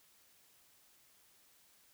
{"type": "silence", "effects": ["white hiss -67 dBFS RMS until 1.93 s"]}